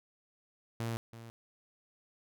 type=tone with echo; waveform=sawtooth; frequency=115 Hz; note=A#2; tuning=23 cents flat; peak=-30 dBFS; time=0.8-0.97 s; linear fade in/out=0 ms; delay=330 ms; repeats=1; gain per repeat=-13 dB; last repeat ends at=1.3 s; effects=none

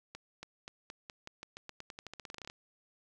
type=accelerating click train; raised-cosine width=0.2 ms; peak=-27 dBFS; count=23; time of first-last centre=0.15-2.499 s; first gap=280 ms; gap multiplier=0.89; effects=none

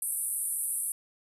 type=band-pass noise; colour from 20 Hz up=white; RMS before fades=-32 dBFS; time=0.02-0.92 s; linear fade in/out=2 ms; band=8600 to 12000 Hz; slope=96 dB/octave; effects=none

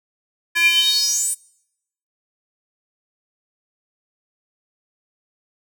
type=tone with high-pass filter sweep; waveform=square; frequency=339.4 Hz; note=F4; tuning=49 cents flat; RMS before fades=-18 dBFS; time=0.55-1.35 s; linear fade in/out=20 ms; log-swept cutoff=1900 to 9500 Hz; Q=9.2; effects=noise-tail reverb RT60 0.8 s tail -25 dB re dry

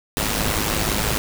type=noise with amplitude modulation; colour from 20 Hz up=pink; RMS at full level=-19 dBFS; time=0.17-1.18 s; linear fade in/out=0 ms; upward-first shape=sine; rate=106 Hz; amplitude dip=65%; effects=none

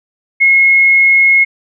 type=tone; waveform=sine; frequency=2166 Hz; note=C#7; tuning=41 cents flat; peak=-5 dBFS; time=0.4-1.45 s; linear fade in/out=20 ms; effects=none

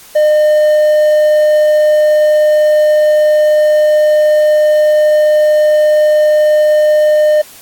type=tone; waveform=triangle; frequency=607 Hz; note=D#5; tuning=43 cents flat; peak=-4 dBFS; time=0.15-7.42 s; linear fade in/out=10 ms; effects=white hiss -37 dBFS RMS until 7.61 s + AAC 64 kbps

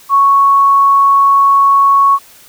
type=tone; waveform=sine; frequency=1108.7 Hz; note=C#6; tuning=in tune; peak=-5 dBFS; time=0.09-2.19 s; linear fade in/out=50 ms; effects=white hiss -41 dBFS RMS until 2.48 s

